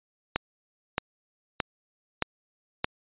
click train, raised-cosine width 0.3 ms, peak -8 dBFS, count 5, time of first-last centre 0.36-2.844 s, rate 1.61 Hz, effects resampled to 8000 Hz

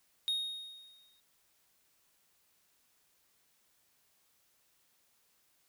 triangle tone with exponential decay, 3729 Hz, A#7, in tune, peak -27 dBFS, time 0.28-1.2 s, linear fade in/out 0 ms, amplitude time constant 200 ms, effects white hiss -72 dBFS RMS until 5.68 s

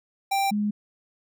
square / sine tone pair in turn, 786 / 208.2 Hz, G5 / G#3, +4 / +5 cents, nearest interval octave + major seventh, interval 2299 cents, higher first, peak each -22 dBFS, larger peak neither, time 0.31-0.51 / 0.51-0.71 s, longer neither, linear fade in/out 10 ms, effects none

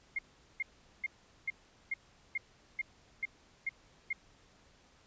sine tone bursts, 2128 Hz, C7, 29 cents sharp, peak -31 dBFS, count 10, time 0.16-4.13 s, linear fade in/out 5 ms, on 28 ms, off 410 ms, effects pink hiss -64 dBFS RMS until 5.06 s + resampled to 16000 Hz

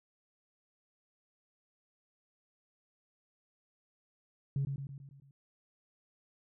sine tone with echo, 138.2 Hz, C#3, 5 cents flat, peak -28 dBFS, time 4.56-4.65 s, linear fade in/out 2 ms, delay 110 ms, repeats 6, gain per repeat -5 dB, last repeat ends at 5.31 s, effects tanh soft clip ceiling -26 dBFS

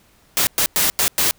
white noise bursts at uneven times, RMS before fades -17 dBFS, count 5, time 0.37-0.47 / 0.58-0.66 / 0.76-0.9 / 0.99-1.08 / 1.18-1.31 s, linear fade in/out 0 ms, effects pink hiss -55 dBFS RMS until 1.38 s

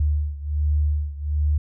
sine beating tone pair, 74 / 75.3 Hz, D2 / D2, +14 / +44 cents, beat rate 1.3 Hz, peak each -21 / -24 dBFS, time 0-1.58 s, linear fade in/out 5 ms, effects none

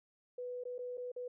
sine tone with dropouts, 494.5 Hz, B4, 2 cents sharp, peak -39 dBFS, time 0.38-1.28 s, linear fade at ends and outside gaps 5 ms, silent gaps 0.638-0.652 / 0.782-0.789 / 0.973-0.978 / 1.118-1.162 s, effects none

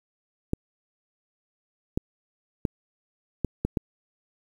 clicks, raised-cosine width 3 ms, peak -11 dBFS, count 6, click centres 0.534 / 1.975 / 2.652 / 3.447 / 3.65 / 3.772 s, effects 8-bit

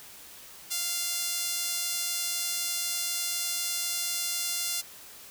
sawtooth tone with high-pass filter, 696 Hz, F5, 6 cents flat, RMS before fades -31 dBFS, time 0.7-4.82 s, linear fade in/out 20 ms, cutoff 5000 Hz, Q 0.75, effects white hiss -48 dBFS RMS until 5.3 s

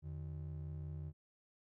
triangle ring-modulated tone, 116.54 Hz, A#2, in tune, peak -37 dBFS, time 0.02-1.13 s, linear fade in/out 50 ms, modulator 32.7 Hz, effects none

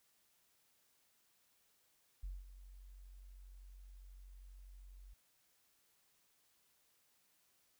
sine tone with ADSR envelope, 46.21 Hz, F#1, 1 cent flat, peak -39 dBFS, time 2.23-5.14 s, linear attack 8 ms, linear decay 200 ms, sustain -14 dB, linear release 9 ms, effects tanh soft clip ceiling -37 dBFS + white hiss -75 dBFS RMS until 7.79 s

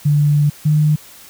sine tone pair in turn, 146.83 / 151.48 Hz, D3 / D#3, 0 / -46 cents, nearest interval minor second, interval 54 cents, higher second, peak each -10 dBFS, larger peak neither, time 0.05-0.5 / 0.65-0.96 s, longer first, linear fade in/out 10 ms, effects white hiss -41 dBFS RMS until 1.29 s

